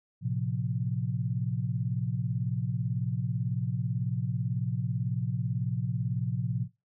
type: chord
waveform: sine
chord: F major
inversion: first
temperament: equal with one note detuned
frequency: 112.7 / 130.81 / 174.61 Hz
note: A2 / C3 / F3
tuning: +42 / 0 / 0 cents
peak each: -32 / -31 / -34 dBFS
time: 0.21-6.68 s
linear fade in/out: 50 ms
effects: noise-tail reverb RT60 0.2 s tail -17 dB re dry